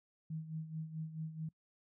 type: tone with tremolo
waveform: sine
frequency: 158.6 Hz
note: D#3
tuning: 33 cents sharp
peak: -37 dBFS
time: 0.3-1.49 s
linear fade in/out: 5 ms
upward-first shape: sine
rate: 4.6 Hz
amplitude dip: 70%
effects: noise-tail reverb RT60 0.1 s tail -23 dB re dry